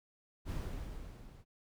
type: noise with level ramp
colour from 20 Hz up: brown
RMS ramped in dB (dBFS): -36 to -55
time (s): 0.45-1.45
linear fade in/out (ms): 50
effects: none